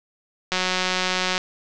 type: click train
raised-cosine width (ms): 0.2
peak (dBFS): -5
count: 159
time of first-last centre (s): 0.52-1.379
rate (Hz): 184
effects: low-pass 7000 Hz 12 dB/octave